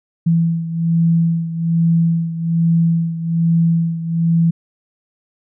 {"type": "beating tone pair", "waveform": "sine", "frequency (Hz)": [166.1, 167.3], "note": ["E3", "E3"], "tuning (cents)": [13, 26], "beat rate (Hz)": 1.2, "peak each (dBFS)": [-14, -19], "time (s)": [0.26, 4.51], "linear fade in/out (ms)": 10, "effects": []}